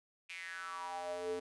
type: tone with high-pass filter sweep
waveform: square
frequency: 88.4 Hz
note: F2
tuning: 22 cents sharp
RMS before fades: -42 dBFS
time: 0.29-1.4 s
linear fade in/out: 10 ms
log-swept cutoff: 2500 to 370 Hz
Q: 6.5
effects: resampled to 24000 Hz